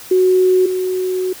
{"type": "tone pair in turn", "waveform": "sine", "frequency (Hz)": [370, 370], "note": ["F#4", "F#4"], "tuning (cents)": [0, 0], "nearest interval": "unison", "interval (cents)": 0, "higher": "neither", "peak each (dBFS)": [-9, -16], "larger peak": "first", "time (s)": [[0.11, 0.66], [0.66, 1.33]], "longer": "second", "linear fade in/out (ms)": 5, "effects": ["white hiss -36 dBFS RMS until 1.4 s"]}